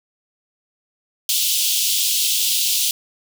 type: high-pass noise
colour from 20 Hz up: pink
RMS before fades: -19 dBFS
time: 1.29-2.91 s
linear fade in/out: 2 ms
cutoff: 2900 Hz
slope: 48 dB/octave
effects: none